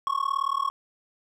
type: tone with amplitude modulation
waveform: triangle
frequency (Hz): 1100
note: C#6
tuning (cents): -14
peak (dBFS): -18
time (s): 0.07-0.7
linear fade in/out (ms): 0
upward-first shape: sine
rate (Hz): 38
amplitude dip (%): 100
effects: none